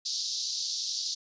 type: band-pass noise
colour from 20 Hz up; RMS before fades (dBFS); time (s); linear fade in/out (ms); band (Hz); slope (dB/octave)
pink; -33; 0.05-1.15; 10; 4000 to 6100; 48
effects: resampled to 16000 Hz